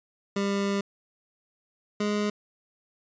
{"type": "tone pair in turn", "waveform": "25% pulse", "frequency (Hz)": [199.5, 207.9], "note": ["G3", "G#3"], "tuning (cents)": [31, 2], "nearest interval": "minor second", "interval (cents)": 71, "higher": "second", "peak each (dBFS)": [-21, -21], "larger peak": "neither", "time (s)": [[0.36, 0.81], [2, 2.3]], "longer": "first", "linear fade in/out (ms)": 5, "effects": ["resampled to 16000 Hz"]}